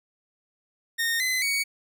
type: tone with pitch steps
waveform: sawtooth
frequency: 1842 / 2032 / 2242 Hz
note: A#6 / B6 / C#7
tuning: -21 / +49 / +19 cents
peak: -20 dBFS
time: 0.98-1.64 s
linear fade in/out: 20 ms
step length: 220 ms
effects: none